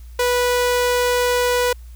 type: tone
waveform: sawtooth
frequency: 491.3 Hz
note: B4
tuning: 9 cents flat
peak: -12 dBFS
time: 0.19-1.73 s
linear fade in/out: 5 ms
effects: added 59 Hz sine -35 dBFS peak until 1.95 s + white hiss -55 dBFS RMS until 1.95 s